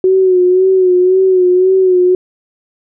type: tone with vibrato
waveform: sine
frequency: 370 Hz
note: F#4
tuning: in tune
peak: -6 dBFS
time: 0.04-2.15 s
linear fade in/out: 2 ms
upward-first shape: sine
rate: 1.9 Hz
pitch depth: 47 cents each way
effects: none